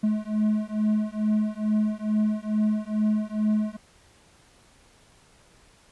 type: beating tone pair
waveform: triangle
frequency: 212.5 / 214.8 Hz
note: G#3 / A3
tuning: +40 / -41 cents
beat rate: 2.3 Hz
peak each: -23 dBFS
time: 0.03-3.77 s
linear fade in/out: 10 ms
effects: pink hiss -57 dBFS RMS until 5.91 s + resampled to 24000 Hz